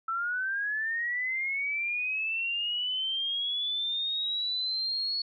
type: linear sweep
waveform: sine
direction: up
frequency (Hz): 1319 to 4391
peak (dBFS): -28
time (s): 0.08-5.22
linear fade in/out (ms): 5
effects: none